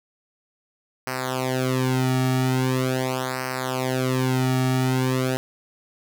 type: tone with flanger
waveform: sawtooth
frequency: 129.2 Hz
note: C3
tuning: 21 cents flat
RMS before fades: -23 dBFS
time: 1.07-5.37 s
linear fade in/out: 0 ms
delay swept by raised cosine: 0.28 to 1.98 ms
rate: 0.42 Hz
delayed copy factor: -0.95
effects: none